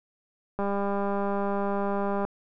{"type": "click train", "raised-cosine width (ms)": 1, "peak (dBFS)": -16, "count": 333, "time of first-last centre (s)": [0.59, 2.25], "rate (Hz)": 200, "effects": []}